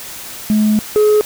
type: tone pair in turn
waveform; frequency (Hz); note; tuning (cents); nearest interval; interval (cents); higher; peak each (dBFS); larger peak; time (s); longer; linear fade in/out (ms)
sine; 213.5 / 423.2; G#3 / G#4; +48 / +33; octave; 1185; second; -8 / -5; second; 0.5-0.79 / 0.96-1.21; first; 0
effects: tanh soft clip ceiling -7 dBFS + white hiss -30 dBFS RMS until 1.25 s